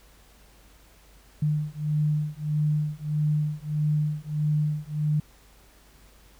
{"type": "beating tone pair", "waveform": "sine", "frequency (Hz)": [150.1, 151.7], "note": ["D3", "D#3"], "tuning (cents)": [38, -44], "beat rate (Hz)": 1.6, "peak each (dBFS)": -26, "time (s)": [1.42, 5.2], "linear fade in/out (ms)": 5, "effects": ["added 50 Hz sine -55 dBFS peak until 6.39 s", "pink hiss -57 dBFS RMS until 6.39 s"]}